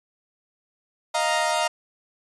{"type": "chord", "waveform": "sawtooth", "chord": "Eb suspended second", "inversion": "none", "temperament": "equal", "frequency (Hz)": [622.3, 698.5, 932.3], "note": ["Eb5", "F5", "Bb5"], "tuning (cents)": [0, 0, 0], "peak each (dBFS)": [-22, -22, -21], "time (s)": [1.14, 1.68], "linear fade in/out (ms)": 10, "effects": ["resampled to 24000 Hz"]}